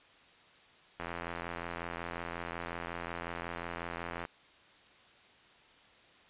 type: click train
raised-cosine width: 0.5 ms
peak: -23 dBFS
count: 279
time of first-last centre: 1-4.251 s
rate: 85.5 Hz
effects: white hiss -60 dBFS RMS until 6.29 s + resampled to 8000 Hz